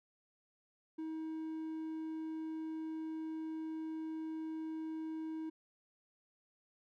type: tone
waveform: triangle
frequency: 317.8 Hz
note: D#4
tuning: 37 cents sharp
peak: -37 dBFS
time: 0.98-5.5 s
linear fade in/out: 10 ms
effects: none